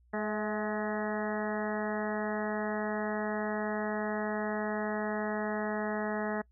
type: harmonic tone with a mistuned harmonic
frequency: 211.6 Hz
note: G#3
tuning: 33 cents sharp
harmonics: 1 / 2 / 3 / 4 / 5 / 6 / 7 / 8 / 9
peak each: -35 / -37 / -37 / -40 / -45 / -44 / -46 / -42 / -44 dBFS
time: 0.13-6.42 s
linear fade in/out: 10 ms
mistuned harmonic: 3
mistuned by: +32 cents
effects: noise-tail reverb RT60 0.1 s tail -25 dB re dry + added 60 Hz sine -61 dBFS peak until 6.51 s